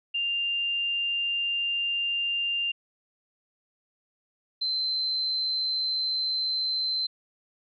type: tone pair in turn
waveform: sine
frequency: 2794 / 4087 Hz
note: F7 / C8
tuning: 0 / -41 cents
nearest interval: perfect fifth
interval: 659 cents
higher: second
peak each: -25 dBFS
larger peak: neither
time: 0.14-2.72 / 4.61-7.07 s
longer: first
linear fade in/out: 10 ms
effects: none